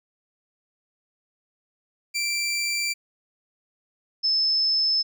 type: tone pair in turn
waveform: 20% pulse / sine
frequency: 2349 / 5243 Hz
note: D7 / E8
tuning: 0 / -10 cents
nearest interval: octave + major second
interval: 1390 cents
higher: second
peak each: -19 dBFS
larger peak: neither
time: 2.14-2.94 / 4.23-5.03 s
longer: neither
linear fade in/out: 20 ms
effects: none